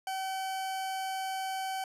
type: tone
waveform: 40% pulse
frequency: 764 Hz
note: G5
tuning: 45 cents flat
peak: -32 dBFS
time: 0.07-1.84 s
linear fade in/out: 2 ms
effects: resampled to 32000 Hz